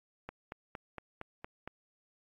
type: click train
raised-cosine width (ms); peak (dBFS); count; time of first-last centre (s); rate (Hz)
0.5; -26; 7; 0.29-1.676; 4.33
effects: AAC 64 kbps